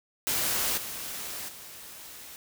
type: noise with level steps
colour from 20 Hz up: white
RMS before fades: -28 / -37 / -45 dBFS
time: 0.27-2.36 s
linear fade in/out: 0 ms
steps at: 0.77 / 1.48 s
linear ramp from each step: 10 ms
effects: none